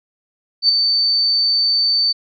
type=tone with ADSR envelope; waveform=sine; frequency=4555 Hz; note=C#8; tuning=46 cents sharp; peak=-7 dBFS; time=0.62-2.13 s; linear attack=72 ms; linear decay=3 ms; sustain=-6 dB; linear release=18 ms; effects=none